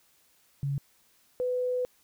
sine tone pair in turn, 140 / 499.8 Hz, C#3 / B4, +18 / +21 cents, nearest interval octave + minor seventh, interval 2203 cents, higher second, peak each -27 / -26 dBFS, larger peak second, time 0.63-0.78 / 1.4-1.85 s, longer second, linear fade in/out 0 ms, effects white hiss -65 dBFS RMS until 2.03 s

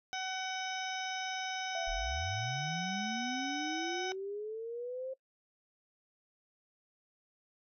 harmonic tone, 753 Hz, F#5, 30 cents sharp, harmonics 1 / 2 / 3 / 4 / 5 / 7 / 8, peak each -39 / -42 / -44 / -45 / -46 / -47 / -48 dBFS, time 0.13-4.12 s, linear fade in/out 0 ms
sine tone with exponential decay, 675 Hz, E5, 41 cents sharp, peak -36 dBFS, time 1.75-3.82 s, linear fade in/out 2 ms, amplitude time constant 450 ms
sine linear sweep, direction up, 31 to 532 Hz, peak -37 dBFS, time 1.87-5.14 s, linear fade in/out 10 ms
effects noise-tail reverb RT60 0.1 s tail -21 dB re dry

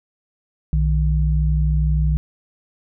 sine tone pair together, 61.1 / 153.96 Hz, B1 / D#3, -18 / -18 cents, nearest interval octave + major third, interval 1600 cents, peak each -16 / -20 dBFS, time 0.73-2.17 s, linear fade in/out 0 ms, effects none

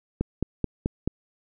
click train, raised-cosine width 3 ms, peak -11 dBFS, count 5, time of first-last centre 0.21-1.076 s, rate 4.62 Hz, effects none

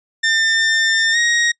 sawtooth tone with pitch glide, 1799 to 1880.8 Hz, A6 to A#6, +38 to +15 cents, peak -10 dBFS, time 0.23-1.52 s, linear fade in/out 10 ms, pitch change +77 cents, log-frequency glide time 1.12-1.17 s, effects noise-tail reverb RT60 0.1 s tail -26 dB re dry + resampled to 16000 Hz

